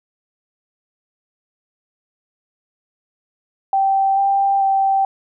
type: tone with pitch steps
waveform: sine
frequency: 779 / 789 / 779 Hz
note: G5 / G5 / G5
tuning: -11 / +11 / -11 cents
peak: -13 dBFS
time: 3.73-5.05 s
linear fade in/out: 2 ms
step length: 440 ms
effects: none